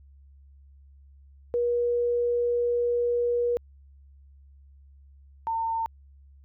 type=tone pair in turn; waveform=sine; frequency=480 / 906.1 Hz; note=B4 / A#5; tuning=-49 / -49 cents; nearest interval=major seventh; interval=1100 cents; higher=second; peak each=-22 / -25 dBFS; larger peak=first; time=1.54-3.57 / 5.47-5.86 s; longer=first; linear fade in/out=0 ms; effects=added 69 Hz sine -50 dBFS peak until 6.44 s